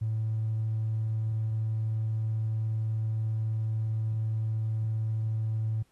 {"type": "tone with tanh clipping", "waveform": "triangle", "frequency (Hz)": 110, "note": "A2", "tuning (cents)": 0, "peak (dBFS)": -26, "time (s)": [0.01, 5.83], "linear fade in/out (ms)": 10, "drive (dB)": 1, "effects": ["pink hiss -70 dBFS RMS until 5.91 s", "AAC 32 kbps"]}